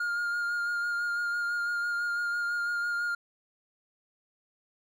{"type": "tone with vibrato", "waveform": "triangle", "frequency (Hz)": 1414, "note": "F6", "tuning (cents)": 21, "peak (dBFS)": -26, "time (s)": [0, 3.15], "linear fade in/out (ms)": 5, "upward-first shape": "sine", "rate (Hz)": 6, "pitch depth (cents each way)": 18, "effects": []}